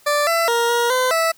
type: tone with pitch steps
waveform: 20% pulse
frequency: 587 / 669 / 469 / 474.3 / 510 / 656 Hz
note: D5 / E5 / A#4 / A#4 / C5 / E5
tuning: -1 / +25 / +11 / +30 / -44 / -9 cents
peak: -11 dBFS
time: 0.06-1.32 s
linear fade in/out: 10 ms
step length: 210 ms
effects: white hiss -52 dBFS RMS until 1.37 s